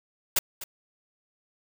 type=noise with echo; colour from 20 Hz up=white; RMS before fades=-22 dBFS; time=0.36-0.39 s; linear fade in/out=5 ms; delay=250 ms; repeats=1; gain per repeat=-15 dB; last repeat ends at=0.64 s; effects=none